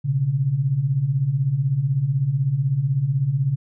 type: beating tone pair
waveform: sine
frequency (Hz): 123.47 / 139.47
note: B2 / C#3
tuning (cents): 0 / +11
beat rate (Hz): 16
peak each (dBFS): -24 / -19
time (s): 0.04-3.56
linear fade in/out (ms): 20
effects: none